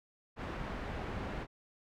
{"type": "low-pass noise", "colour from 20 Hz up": "pink", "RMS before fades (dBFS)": -40, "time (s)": [0.36, 1.47], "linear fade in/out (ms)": 50, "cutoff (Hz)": 1900, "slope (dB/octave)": 12, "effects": []}